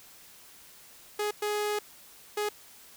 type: tone bursts at uneven times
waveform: sawtooth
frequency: 417.7 Hz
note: G#4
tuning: 10 cents sharp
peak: -24 dBFS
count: 3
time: 1.19-1.31 / 1.42-1.79 / 2.37-2.49 s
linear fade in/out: 5 ms
effects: white hiss -53 dBFS RMS until 2.96 s